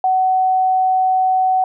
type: tone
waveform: sine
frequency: 750 Hz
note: F#5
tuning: 23 cents sharp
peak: -12 dBFS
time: 0.04-1.64 s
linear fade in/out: 2 ms
effects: none